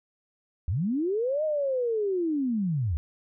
sine linear two-way sweep, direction up then down, 69.3 to 630 to 69.3 Hz, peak -24 dBFS, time 0.68-2.97 s, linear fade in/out 0 ms, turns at 1.44 s, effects none

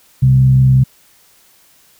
sine tone with frequency modulation, 130.81 Hz, C3, in tune, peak -6 dBFS, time 0.22-0.84 s, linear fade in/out 10 ms, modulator 65.4 Hz, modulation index 0.33, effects white hiss -50 dBFS RMS until 1.99 s

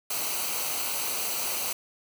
white noise with comb filter, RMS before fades -30 dBFS, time 0.1-1.73 s, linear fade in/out 5 ms, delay 0.57 ms, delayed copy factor -0.6, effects none

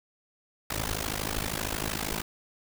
pink noise with amplitude modulation, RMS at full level -28 dBFS, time 0.7-2.22 s, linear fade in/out 5 ms, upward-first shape sine, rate 52.8 Hz, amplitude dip 95%, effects none

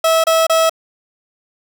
30% pulse tone bursts, 650 Hz, E5, 24 cents flat, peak -8 dBFS, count 3, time 0.04-0.696 s, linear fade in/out 5 ms, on 200 ms, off 28 ms, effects none

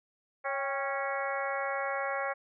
harmonic tone with a mistuned harmonic, 276 Hz, C#4, 7 cents flat, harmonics 2 / 3 / 4 / 5 / 6 / 7 / 8, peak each -35 / -37 / -38 / -39 / -40 / -40 / -41 dBFS, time 0.44-2.34 s, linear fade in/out 20 ms, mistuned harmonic 3, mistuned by -60 cents, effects none

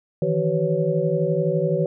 sine tone cluster, 155.1 / 167 / 379.5 / 499.8 / 559 Hz, D#3 / E3 / F#4 / B4 / C#5, -5 / +23 / +44 / +21 / +14 cents, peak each -25 dBFS, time 0.22-1.86 s, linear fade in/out 2 ms, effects none

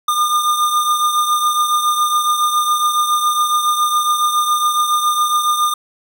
square beating tone pair, 1209 / 1216.2 Hz, D6 / D#6, +50 / -40 cents, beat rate 7.2 Hz, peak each -15 / -22 dBFS, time 0.08-5.74 s, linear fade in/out 5 ms, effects none

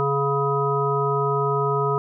harmonic tone, 140 Hz, C#3, 18 cents sharp, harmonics 1 / 3 / 5 / 7 / 9, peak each -25 / -23 / -31 / -27 / -25 dBFS, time 0-1.98 s, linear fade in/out 0 ms, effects none

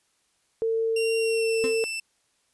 sine tone, 450.6 Hz, A4, 41 cents sharp, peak -22 dBFS, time 0.62-1.84 s, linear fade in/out 0 ms
sawtooth tone with pitch glide, 2761 to 2662 Hz, F7 to E7, -20 to +16 cents, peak -26 dBFS, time 0.96-2 s, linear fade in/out 5 ms, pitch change -64 cents, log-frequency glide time 1.19-1.63 s
35% pulse tone with exponential decay, 260.8 Hz, C4, 5 cents flat, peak -24 dBFS, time 1.64-1.81 s, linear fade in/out 0 ms, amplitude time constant 36 ms
effects white hiss -69 dBFS RMS until 2.53 s + resampled to 24000 Hz

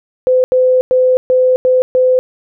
sine tone bursts at uneven times, 510 Hz, C5, 44 cents flat, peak -7 dBFS, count 6, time 0.27-0.44 / 0.52-0.81 / 0.91-1.17 / 1.3-1.56 / 1.65-1.82 / 1.95-2.19 s, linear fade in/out 0 ms, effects none

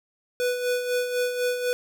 square tone with tremolo, 493.9 Hz, B4, in tune, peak -22 dBFS, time 0.4-1.73 s, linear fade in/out 0 ms, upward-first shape sine, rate 4 Hz, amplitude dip 55%, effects none

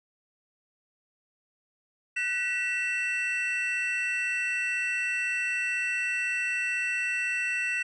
triangle tone cluster, 1501 / 1936 / 2681 Hz, F#6 / B6 / E7, +24 / -35 / +29 cents, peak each -34 / -30 / -27 dBFS, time 2.16-7.83 s, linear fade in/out 10 ms, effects resampled to 22050 Hz

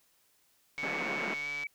click train, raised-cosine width 0.2 ms, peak -27 dBFS, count 125, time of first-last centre 0.78-1.635 s, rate 145 Hz
sine tone with pitch glide, 2230 to 2286 Hz, C#7 to D7, +10 to -47 cents, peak -34 dBFS, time 0.78-1.67 s, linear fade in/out 2 ms, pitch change +43 cents, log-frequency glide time 1.41-1.49 s
pink band-pass noise, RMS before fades -37 dBFS, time 0.83-1.34 s, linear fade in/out 2 ms, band 180 to 2700 Hz, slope 48 dB/octave
effects white hiss -69 dBFS RMS until 1.74 s

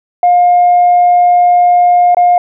sine tone with dropouts, 710 Hz, F5, 28 cents sharp, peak -3 dBFS, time 0.23-2.38 s, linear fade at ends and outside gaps 2 ms, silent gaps 2.147-2.169 s, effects tanh soft clip ceiling -1 dBFS

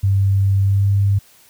sine tone with pitch glide, 98 to 99.6 Hz, G2 to G2, 0 to +28 cents, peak -12 dBFS, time 0.03-1.19 s, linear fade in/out 10 ms, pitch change +28 cents, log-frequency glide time 0.62-0.87 s, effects white hiss -50 dBFS RMS until 1.49 s

